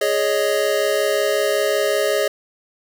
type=chord; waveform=square; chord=Ab suspended fourth; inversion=none; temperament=equal with one note detuned; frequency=415.3 / 556.9 / 622.3 Hz; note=Ab4 / Db5 / Eb5; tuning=0 / +8 / 0 cents; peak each=-22 dBFS; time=0.01-2.28 s; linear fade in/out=5 ms; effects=none